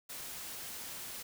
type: noise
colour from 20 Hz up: white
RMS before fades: -44 dBFS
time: 0.09-1.23 s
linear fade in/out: 10 ms
effects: none